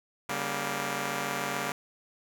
5% pulse chord, G diminished, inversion second, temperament just, 141.12 / 196 / 235.2 Hz, Db3 / G3 / Bb3, +31 / 0 / +16 cents, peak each -24 dBFS, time 0.29-1.72 s, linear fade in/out 2 ms, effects none

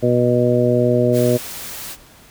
harmonic tone, 122.4 Hz, B2, 15 cents flat, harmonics 1 / 2 / 3 / 4 / 5, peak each -19 / -19 / -19 / -19 / -19 dBFS, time 0.02-1.38 s, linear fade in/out 20 ms
white noise, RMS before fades -31 dBFS, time 1.12-1.97 s, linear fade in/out 50 ms
effects pink hiss -46 dBFS RMS until 2.3 s

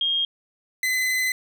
sine / 40% pulse tone pair in turn, 3235 / 2028 Hz, G#7 / B6, -46 / +45 cents, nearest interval minor sixth, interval 809 cents, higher first, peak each -20 dBFS, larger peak neither, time 0.01-0.25 / 0.83-1.32 s, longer second, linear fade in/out 2 ms, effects none

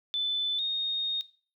sine tone pair in turn, 3511 / 3706 Hz, A7 / A#7, -4 / -11 cents, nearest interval minor second, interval 93 cents, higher second, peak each -27 dBFS, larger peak neither, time 0.14-0.59 / 0.59-1.21 s, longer second, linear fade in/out 0 ms, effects noise-tail reverb RT60 0.4 s tail -18 dB re dry

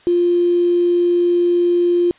sine tone with quantisation, 349.5 Hz, F4, 1 cent sharp, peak -12 dBFS, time 0.07-2.11 s, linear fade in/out 0 ms, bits 5, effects white hiss -49 dBFS RMS until 2.18 s + resampled to 8000 Hz

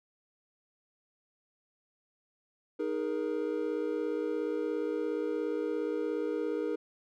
triangle chord, D# suspended fourth, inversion none, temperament equal with one note detuned, 311.1 / 415.3 / 472.4 Hz, D#4 / G#4 / A#4, 0 / 0 / +23 cents, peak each -33 / -33 / -32 dBFS, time 2.79-6.76 s, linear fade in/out 10 ms, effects none

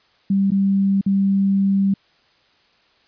sine tone with dropouts, 196 Hz, G3, in tune, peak -14 dBFS, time 0.3-1.94 s, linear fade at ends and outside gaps 5 ms, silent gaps 0.506-0.517 / 1.012-1.062 s, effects white hiss -58 dBFS RMS until 3.07 s + resampled to 11025 Hz

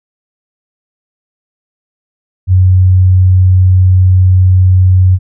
sine tone, 92.5 Hz, F#2, in tune, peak -3 dBFS, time 2.47-5.19 s, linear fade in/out 50 ms, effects none

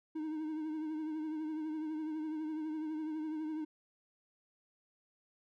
triangle tone with vibrato, 311.1 Hz, D#4, in tune, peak -34 dBFS, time 0.15-3.65 s, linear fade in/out 10 ms, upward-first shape triangle, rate 12 Hz, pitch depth 52 cents each way, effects none

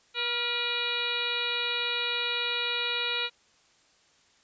harmonic tone with a mistuned harmonic, 481.8 Hz, B4, 43 cents flat, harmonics 1 / 2 / 3 / 4 / 5 / 6 / 7 / 8 / 9, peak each -39 / -41 / -36 / -40 / -33 / -36 / -41 / -31 / -42 dBFS, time 0.14-3.3 s, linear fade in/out 50 ms, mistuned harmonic 3, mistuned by -52 cents, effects white hiss -63 dBFS RMS until 4.43 s + resampled to 16000 Hz

